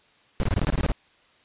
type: noise bursts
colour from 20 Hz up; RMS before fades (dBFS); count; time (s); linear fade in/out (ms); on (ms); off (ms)
brown; -22; 10; 0.4-0.918; 0; 32; 22
effects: white hiss -59 dBFS RMS until 1.44 s + resampled to 8000 Hz